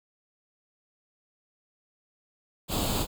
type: noise with comb filter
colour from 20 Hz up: pink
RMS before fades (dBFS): -28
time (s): 2.68-3.07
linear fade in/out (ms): 50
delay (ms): 0.26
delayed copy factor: +0.7
effects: none